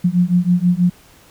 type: beating tone pair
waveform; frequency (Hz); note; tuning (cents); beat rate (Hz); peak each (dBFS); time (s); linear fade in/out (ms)
sine; 174.61 / 180.81; F3 / F#3; 0 / -40; 6.2; -15; 0.04-0.9; 10
effects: pink hiss -48 dBFS RMS until 1.3 s